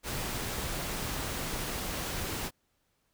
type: noise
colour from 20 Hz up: pink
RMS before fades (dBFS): -35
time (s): 0.03-2.51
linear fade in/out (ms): 50
effects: pink hiss -75 dBFS RMS until 3.13 s